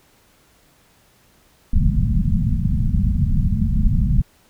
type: low-pass noise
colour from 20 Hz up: pink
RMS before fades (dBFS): -17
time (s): 1.73-4.22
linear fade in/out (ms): 5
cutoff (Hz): 230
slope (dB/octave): 96
effects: pink hiss -56 dBFS RMS until 4.49 s